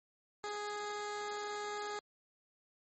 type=tone; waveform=15% pulse; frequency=415.3 Hz; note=G#4; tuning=in tune; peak=-32 dBFS; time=0.44-1.99 s; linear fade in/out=0 ms; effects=MP3 32 kbps